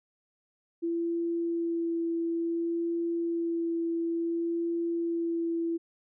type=tone with vibrato; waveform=sine; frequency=336 Hz; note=E4; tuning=33 cents sharp; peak=-27 dBFS; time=0.82-5.78 s; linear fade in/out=20 ms; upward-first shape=sine; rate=0.57 Hz; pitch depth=11 cents each way; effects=none